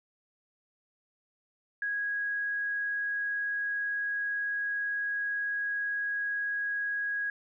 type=tone; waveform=sine; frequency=1653 Hz; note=G#6; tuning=9 cents flat; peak=-29 dBFS; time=1.82-7.3 s; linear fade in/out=2 ms; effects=none